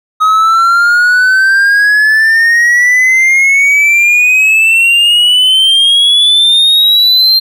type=exponential sweep; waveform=triangle; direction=up; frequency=1262 to 4186 Hz; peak=-3 dBFS; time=0.2-7.4 s; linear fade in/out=20 ms; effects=none